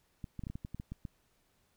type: clicks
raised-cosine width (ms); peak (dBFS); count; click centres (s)
5; -28; 11; 0.242 / 0.393 / 0.437 / 0.469 / 0.5 / 0.555 / 0.649 / 0.746 / 0.799 / 0.92 / 1.052
effects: pink hiss -73 dBFS RMS until 1.76 s